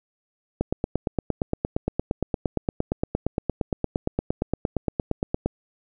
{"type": "click train", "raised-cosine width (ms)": 2, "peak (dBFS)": -9, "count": 43, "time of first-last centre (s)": [0.61, 5.46], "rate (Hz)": 8.66, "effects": []}